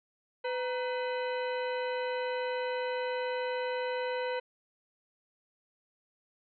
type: harmonic tone with a mistuned harmonic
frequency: 503 Hz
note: B4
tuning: 32 cents sharp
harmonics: 1 / 2 / 3 / 4 / 5 / 6 / 8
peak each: -32 / -38 / -42 / -44 / -46 / -48 / -50 dBFS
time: 0.44-4.4 s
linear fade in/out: 10 ms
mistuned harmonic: 2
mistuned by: -110 cents
effects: none